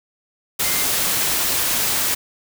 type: tone in noise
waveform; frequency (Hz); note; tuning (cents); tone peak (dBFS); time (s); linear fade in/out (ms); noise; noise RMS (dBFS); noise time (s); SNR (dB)
sine; 2090; C7; -2; -30; 0.63-0.85; 10; white; -20; 0.59-2.15; -13
effects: none